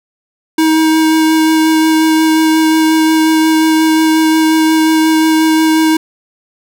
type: tone with vibrato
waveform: square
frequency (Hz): 317.3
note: D#4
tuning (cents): +34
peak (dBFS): -8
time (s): 0.58-5.97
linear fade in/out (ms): 5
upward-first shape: sine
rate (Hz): 5.6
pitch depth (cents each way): 10
effects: none